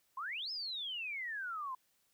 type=exponential two-way sweep; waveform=sine; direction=up then down; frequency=999 to 5274 to 999 Hz; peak=-38 dBFS; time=0.17-1.75 s; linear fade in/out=5 ms; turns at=0.51 s; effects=white hiss -75 dBFS RMS until 2.13 s